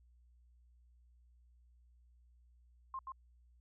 sine tone with echo, 1060 Hz, C6, 22 cents sharp, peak -39 dBFS, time 2.94-2.99 s, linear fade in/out 2 ms, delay 130 ms, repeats 1, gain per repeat -3 dB, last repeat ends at 3.12 s, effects added 60 Hz sine -63 dBFS peak until 3.6 s

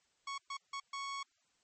sawtooth tone bursts at uneven times, 1108.7 Hz, C#6, in tune, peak -35 dBFS, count 4, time 0.27-0.38 / 0.5-0.57 / 0.73-0.8 / 0.93-1.23 s, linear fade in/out 5 ms, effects white hiss -75 dBFS RMS until 1.63 s + MP3 32 kbps

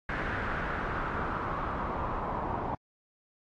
pink noise with low-pass filter sweep, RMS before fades -33 dBFS, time 0.09-2.75 s, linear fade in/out 2 ms, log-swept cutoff 1700 to 920 Hz, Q 3.1, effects AAC 48 kbps

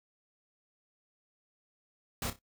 pink noise with echo, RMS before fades -35 dBFS, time 2.22-2.3 s, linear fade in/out 2 ms, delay 30 ms, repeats 3, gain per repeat -11 dB, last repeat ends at 2.39 s, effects noise-tail reverb RT60 0.1 s tail -19 dB re dry

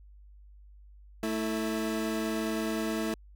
30% pulse tone pair together, 221.3 / 327.1 Hz, A3 / E4, +10 / -13 cents, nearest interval perfect fifth, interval 677 cents, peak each -29 / -30 dBFS, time 1.23-3.14 s, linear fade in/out 2 ms, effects added 50 Hz sine -50 dBFS peak until 3.35 s

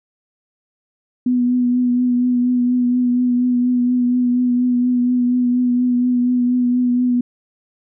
sine tone with vibrato, 246.9 Hz, B3, in tune, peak -13 dBFS, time 1.26-7.21 s, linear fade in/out 5 ms, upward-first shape triangle, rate 4.2 Hz, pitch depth 26 cents each way, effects none

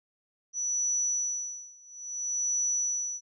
sine tone with tremolo, 5920 Hz, F#8, in tune, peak -25 dBFS, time 0.53-3.21 s, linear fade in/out 50 ms, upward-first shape sine, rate 0.59 Hz, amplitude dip 95%, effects none

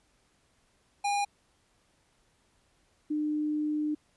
square / sine tone pair in turn, 812 / 301.8 Hz, G#5 / D4, -39 / +47 cents, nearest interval octave + perfect fourth, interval 1714 cents, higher first, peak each -27 dBFS, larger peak neither, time 1.04-1.25 / 3.1-3.95 s, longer second, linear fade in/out 10 ms, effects pink hiss -69 dBFS RMS until 4.16 s + resampled to 24000 Hz

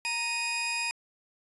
sawtooth tone pair together, 932.3 / 2489 Hz, A#5 / D#7, 0 / 0 cents, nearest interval octave + perfect fourth, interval 1700 cents, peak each -32 / -26 dBFS, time 0.05-0.91 s, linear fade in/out 0 ms, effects resampled to 24000 Hz

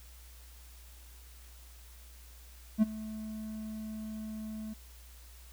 triangle tone with ADSR envelope, 217 Hz, A3, 24 cents flat, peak -17 dBFS, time 2.78-4.74 s, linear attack 43 ms, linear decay 20 ms, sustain -19 dB, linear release 13 ms, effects added 60 Hz sine -51 dBFS peak until 5.52 s + white hiss -58 dBFS RMS until 5.52 s

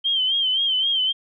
sine tone with vibrato, 3136 Hz, G7, in tune, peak -18 dBFS, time 0.04-1.13 s, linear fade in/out 20 ms, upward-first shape sine, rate 3.8 Hz, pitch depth 72 cents each way, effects none

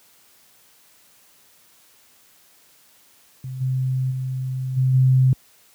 sine tone with level steps, 130 Hz, C3, 11 cents flat, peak -28 / -19 / -23 / -15 / -12 dBFS, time 3.44-5.33 s, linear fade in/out 2 ms, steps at 3.6 / 4.1 / 4.76 / 4.93 s, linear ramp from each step 20 ms, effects white hiss -55 dBFS RMS until 5.74 s + high-pass 60 Hz 12 dB/octave

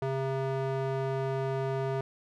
square tone with band-pass filter, 134.2 Hz, C3, 44 cents sharp, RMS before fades -31 dBFS, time 0.02-2.01 s, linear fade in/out 2 ms, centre 540 Hz, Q 0.84, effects none

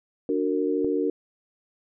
sine chord, D augmented, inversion none, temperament just, 293.7 / 367.1 / 458.9 Hz, D4 / F#4 / A#4, 0 / -14 / -27 cents, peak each -26 / -27 / -26 dBFS, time 0.29-1.1 s, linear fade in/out 2 ms
click, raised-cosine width 2 ms, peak -23 dBFS, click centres 0.846 s
effects none

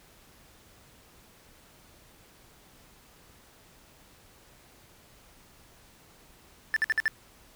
triangle tone bursts, 1763 Hz, A6, 3 cents sharp, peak -20 dBFS, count 5, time 6.74-7.08 s, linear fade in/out 0 ms, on 24 ms, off 55 ms, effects pink hiss -57 dBFS RMS until 7.55 s

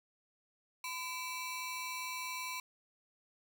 sawtooth ring-modulated tone, 1661.2 Hz, G#6, in tune, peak -32 dBFS, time 0.84-2.6 s, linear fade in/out 2 ms, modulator 647 Hz, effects none

